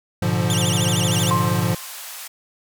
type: chord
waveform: square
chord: G# diminished seventh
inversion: none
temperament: equal with one note detuned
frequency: 103.83 / 120.65 / 146.83 / 174.61 Hz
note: G#2 / B2 / D3 / F3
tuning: 0 / -40 / 0 / 0 cents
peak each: -24 / -25 / -27 / -23 dBFS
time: 0.22-1.75 s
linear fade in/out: 5 ms
type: tone with vibrato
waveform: 20% pulse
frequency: 3159 Hz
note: G7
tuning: 13 cents sharp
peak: -17 dBFS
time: 0.5-1.3 s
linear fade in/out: 0 ms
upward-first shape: sine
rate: 13 Hz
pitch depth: 230 cents each way
type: band-pass noise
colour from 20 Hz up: white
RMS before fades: -35 dBFS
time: 1.12-2.28 s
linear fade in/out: 10 ms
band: 620 to 16000 Hz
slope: 24 dB/octave
type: tone with exponential decay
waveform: sine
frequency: 1053 Hz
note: C6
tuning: 11 cents sharp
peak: -16 dBFS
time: 1.31-2 s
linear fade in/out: 0 ms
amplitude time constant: 150 ms
effects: none